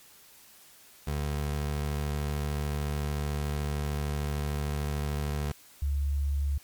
25% pulse / sine tone pair in turn, 73.42 / 70.96 Hz, D2 / C#2, 0 / +41 cents, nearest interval minor second, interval 59 cents, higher first, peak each -25 dBFS, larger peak neither, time 1.07-5.52 / 5.82-6.58 s, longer first, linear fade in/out 5 ms, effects white hiss -55 dBFS RMS until 6.63 s + MP3 96 kbps

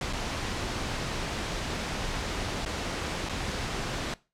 pink noise with dropouts, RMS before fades -32 dBFS, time 0.01-4.14 s, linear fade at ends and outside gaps 2 ms, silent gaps 0.128-0.132 / 2.651-2.66 / 3.289-3.294 s, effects noise-tail reverb RT60 0.3 s tail -21 dB re dry + low-pass 6000 Hz 12 dB/octave

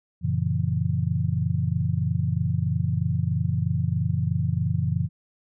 sine chord, F# dominant seventh, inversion none, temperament just, 92.5 / 115.62 / 138.75 / 166.5 Hz, F#2 / A#2 / C#3 / E3, 0 / -14 / +2 / +18 cents, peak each -27 dBFS, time 0.21-5.09 s, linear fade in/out 50 ms, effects none

